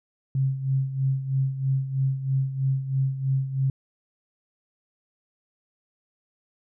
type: tone with tremolo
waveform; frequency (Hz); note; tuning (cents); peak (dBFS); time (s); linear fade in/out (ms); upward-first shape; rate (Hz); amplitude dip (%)
sine; 134.2; C3; +44; -19; 0.35-3.7; 2; sine; 3.1; 70
effects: none